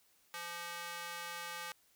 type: tone with high-pass filter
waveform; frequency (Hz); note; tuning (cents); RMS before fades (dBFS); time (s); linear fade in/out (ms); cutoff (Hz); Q
square; 172; F3; -26; -44; 0.34-1.72; 0; 1200; 1
effects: white hiss -70 dBFS RMS until 1.95 s